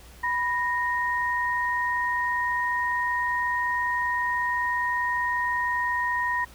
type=tone pair together; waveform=sine; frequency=985.3 / 1860 Hz; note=B5 / A#6; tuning=-4 / -4 cents; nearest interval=major seventh; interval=1100 cents; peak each=-26 dBFS; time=0.23-6.45 s; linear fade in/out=10 ms; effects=added 60 Hz sine -49 dBFS peak until 6.54 s + pink hiss -51 dBFS RMS until 6.54 s